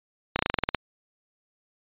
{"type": "slowing click train", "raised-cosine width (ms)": 0.3, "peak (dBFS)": -6, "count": 10, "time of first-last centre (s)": [0.36, 0.747], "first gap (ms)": 31, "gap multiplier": 1.08, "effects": ["resampled to 8000 Hz"]}